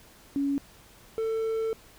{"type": "tone pair in turn", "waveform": ["sine", "triangle"], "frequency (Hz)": [280, 446.3], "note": ["C#4", "A4"], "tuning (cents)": [18, 25], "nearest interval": "minor sixth", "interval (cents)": 807, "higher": "second", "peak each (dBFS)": -24, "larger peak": "neither", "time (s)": [[0.36, 0.58], [1.18, 1.73]], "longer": "second", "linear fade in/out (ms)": 0, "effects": ["pink hiss -54 dBFS RMS until 1.98 s"]}